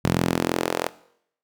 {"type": "tone with high-pass filter sweep", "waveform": "sawtooth", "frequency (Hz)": 43, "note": "F1", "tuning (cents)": -26, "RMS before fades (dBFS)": -24, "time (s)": [0.04, 0.89], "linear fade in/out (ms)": 10, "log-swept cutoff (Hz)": [140, 570], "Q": 1.4, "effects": ["noise-tail reverb RT60 0.7 s tail -18 dB re dry"]}